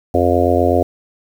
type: harmonic tone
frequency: 88 Hz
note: F2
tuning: 14 cents sharp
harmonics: 1 / 3 / 4 / 5 / 6 / 7 / 8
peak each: -19 / -19 / -19 / -19 / -19 / -19 / -19 dBFS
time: 0.14-0.83 s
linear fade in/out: 5 ms
effects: 7-bit